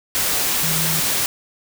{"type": "tone in noise", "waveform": "sine", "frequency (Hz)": 160, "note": "D#3", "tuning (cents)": 49, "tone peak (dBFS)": -25, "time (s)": [0.63, 1], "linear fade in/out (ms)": 0, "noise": "white", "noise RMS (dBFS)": -20, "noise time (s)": [0.15, 1.26], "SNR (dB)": -8, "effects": []}